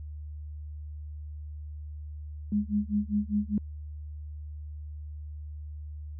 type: tone with tremolo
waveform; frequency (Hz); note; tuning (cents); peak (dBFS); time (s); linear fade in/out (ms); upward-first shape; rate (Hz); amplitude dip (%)
sine; 207.7; G#3; 0; -22; 2.52-3.58; 2; sine; 5; 100
effects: added 75 Hz sine -37 dBFS peak until 6.19 s